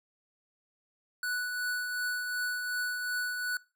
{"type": "tone with tremolo", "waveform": "square", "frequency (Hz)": 1480, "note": "F#6", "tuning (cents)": 0, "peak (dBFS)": -30, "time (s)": [1.23, 3.57], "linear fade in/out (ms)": 2, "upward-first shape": "triangle", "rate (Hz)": 2.7, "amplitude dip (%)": 40, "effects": ["noise-tail reverb RT60 0.3 s tail -22 dB re dry"]}